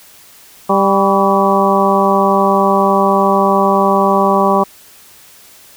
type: harmonic tone with a mistuned harmonic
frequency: 196.6 Hz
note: G3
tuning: 5 cents sharp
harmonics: 1 / 2 / 3 / 4 / 5 / 6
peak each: -16 / -16 / -16 / -16 / -16 / -16 dBFS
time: 0.69-4.64 s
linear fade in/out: 10 ms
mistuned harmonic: 6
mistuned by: -58 cents
effects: white hiss -42 dBFS RMS until 5.76 s